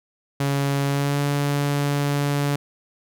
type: tone with pitch glide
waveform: sawtooth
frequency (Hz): 140 to 143.19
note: C#3 to D3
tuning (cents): +18 to -43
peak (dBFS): -16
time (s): 0.4-2.56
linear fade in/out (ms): 5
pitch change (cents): +39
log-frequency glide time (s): 0.87-1.19
effects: none